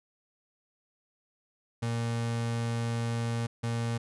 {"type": "tone bursts at uneven times", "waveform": "35% pulse", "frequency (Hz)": 116.54, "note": "A#2", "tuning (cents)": 0, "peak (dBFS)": -27, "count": 2, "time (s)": [[1.82, 3.47], [3.63, 3.98]], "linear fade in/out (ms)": 10, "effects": ["resampled to 24000 Hz"]}